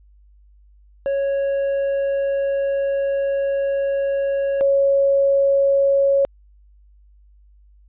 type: tone pair in turn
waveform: triangle / sine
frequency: 553 / 553 Hz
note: C#5 / C#5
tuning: -4 / -4 cents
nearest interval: unison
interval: 0 cents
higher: neither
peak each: -16 / -13 dBFS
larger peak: second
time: 1.06-4.61 / 4.61-6.25 s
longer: first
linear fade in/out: 0 ms
effects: added 50 Hz sine -48 dBFS peak until 7.88 s + resampled to 8000 Hz